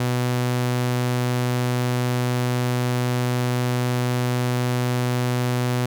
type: tone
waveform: sawtooth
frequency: 123.9 Hz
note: B2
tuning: 6 cents sharp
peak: -16 dBFS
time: 0-5.86 s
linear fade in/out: 5 ms
effects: none